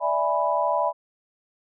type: chord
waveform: sine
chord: E dominant seventh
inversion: third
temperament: equal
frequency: 587.3 / 659.3 / 830.6 / 987.8 Hz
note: D5 / E5 / G#5 / B5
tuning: 0 / 0 / 0 / 0 cents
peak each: -26 / -26 / -28 / -24 dBFS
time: 0-0.93 s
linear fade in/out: 50 ms
effects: none